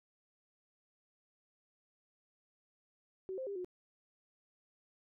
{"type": "tone with pitch steps", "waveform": "sine", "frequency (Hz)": [378.2, 523, 400, 362.3], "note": ["F#4", "C5", "G4", "F#4"], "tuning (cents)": [38, -1, 35, -36], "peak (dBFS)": -38, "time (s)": [3.29, 3.646], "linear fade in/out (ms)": 0, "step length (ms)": 89, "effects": []}